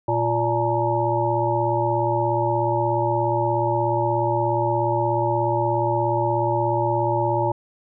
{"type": "harmonic tone with a mistuned harmonic", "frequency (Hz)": 116.3, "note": "A#2", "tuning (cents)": -4, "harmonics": [1, 3, 5, 7, 8], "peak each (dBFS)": [-25, -25, -25, -25, -25], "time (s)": [0.08, 7.52], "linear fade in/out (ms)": 5, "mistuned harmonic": 7, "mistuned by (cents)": 82, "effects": []}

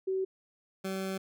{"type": "tone pair in turn", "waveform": ["sine", "20% pulse"], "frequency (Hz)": [380, 191.16], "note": ["F#4", "G3"], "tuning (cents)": [46, -43], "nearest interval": "octave", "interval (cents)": 1189, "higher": "first", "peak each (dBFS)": -28, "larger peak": "neither", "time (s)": [[0.07, 0.25], [0.84, 1.18]], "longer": "second", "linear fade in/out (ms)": 10, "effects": []}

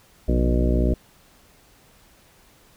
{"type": "harmonic tone with a mistuned harmonic", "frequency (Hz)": 60.8, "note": "B1", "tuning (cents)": -26, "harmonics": [1, 2, 3, 4, 5, 6, 7, 8, 9, 10], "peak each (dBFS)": [-19, -28, -28, -26, -29, -28, -38, -32, -40, -31], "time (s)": [0.28, 0.94], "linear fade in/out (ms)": 5, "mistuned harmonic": 2, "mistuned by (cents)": 97, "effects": ["pink hiss -55 dBFS RMS until 2.76 s"]}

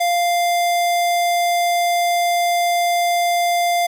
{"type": "tone", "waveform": "square", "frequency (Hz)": 697, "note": "F5", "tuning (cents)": -4, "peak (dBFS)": -16, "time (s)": [0, 3.87], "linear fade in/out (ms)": 10, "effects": ["9-bit"]}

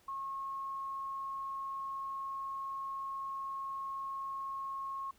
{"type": "tone", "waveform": "sine", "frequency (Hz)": 1086, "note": "C#6", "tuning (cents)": -36, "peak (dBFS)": -37, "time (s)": [0.08, 5.11], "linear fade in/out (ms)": 5, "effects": ["pink hiss -67 dBFS RMS until 5.18 s"]}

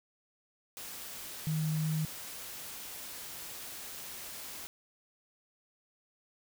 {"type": "tone in noise", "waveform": "sine", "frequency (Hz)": 156.1, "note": "D#3", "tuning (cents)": 6, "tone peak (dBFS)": -29, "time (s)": [1.47, 2.05], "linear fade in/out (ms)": 0, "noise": "white", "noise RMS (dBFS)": -44, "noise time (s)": [0.77, 4.67], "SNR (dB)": 12, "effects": []}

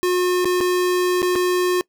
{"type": "tone with dropouts", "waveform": "square", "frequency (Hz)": 360, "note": "F#4", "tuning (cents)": -47, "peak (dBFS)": -17, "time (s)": [0.03, 1.81], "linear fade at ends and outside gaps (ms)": 0, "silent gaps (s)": [[0.446, 0.455], [0.605, 0.61], [1.219, 1.228], [1.354, 1.359]], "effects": ["noise-tail reverb RT60 0.1 s tail -23 dB re dry"]}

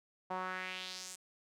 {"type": "tone with band-pass filter sweep", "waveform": "sawtooth", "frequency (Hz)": 185, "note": "F#3", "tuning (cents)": 0, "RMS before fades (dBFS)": -42, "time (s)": [0.3, 1.16], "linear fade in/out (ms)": 10, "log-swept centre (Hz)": [840, 8300], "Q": 2.4, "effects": []}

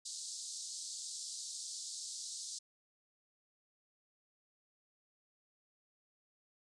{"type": "band-pass noise", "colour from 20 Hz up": "white", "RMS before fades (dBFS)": -45, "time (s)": [0.05, 2.59], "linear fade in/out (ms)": 10, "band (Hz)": [4000, 8600], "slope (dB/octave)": 48, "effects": ["resampled to 24000 Hz"]}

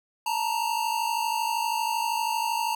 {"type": "tone pair together", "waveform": "square", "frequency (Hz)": [886.3, 939], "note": ["A5", "A#5"], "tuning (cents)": [12, 12], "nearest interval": "minor second", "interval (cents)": 100, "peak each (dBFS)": [-29, -28], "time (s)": [0.26, 2.75], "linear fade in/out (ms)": 5, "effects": []}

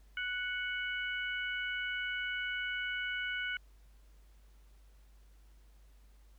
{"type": "harmonic tone", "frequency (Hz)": 740, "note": "F#5", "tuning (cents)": 0, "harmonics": [2, 3, 4], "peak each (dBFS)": [-36, -40, -42], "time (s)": [0.17, 3.57], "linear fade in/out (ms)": 2, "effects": ["added 50 Hz sine -57 dBFS peak until 6.38 s", "pink hiss -71 dBFS RMS until 6.38 s"]}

